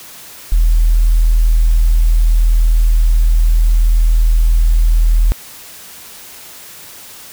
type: tone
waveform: sine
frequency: 40.36 Hz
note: E1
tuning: 36 cents flat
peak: -6 dBFS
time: 0.52-5.32 s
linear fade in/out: 0 ms
effects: tanh soft clip ceiling -2 dBFS + white hiss -35 dBFS RMS until 7.32 s